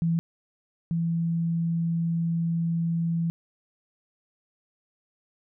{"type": "tone pair in turn", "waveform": "sine", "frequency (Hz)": [166.4, 167.05], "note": ["E3", "E3"], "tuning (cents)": [17, 23], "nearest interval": "unison", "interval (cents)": 6, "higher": "second", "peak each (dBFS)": [-21, -23], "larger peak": "first", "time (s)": [[0.02, 0.19], [0.91, 3.3]], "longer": "second", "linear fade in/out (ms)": 0, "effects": []}